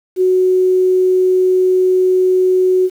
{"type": "tone", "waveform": "sine", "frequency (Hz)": 370, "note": "F#4", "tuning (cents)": 0, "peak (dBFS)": -9, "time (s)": [0.16, 2.9], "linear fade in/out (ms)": 50, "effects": ["7-bit"]}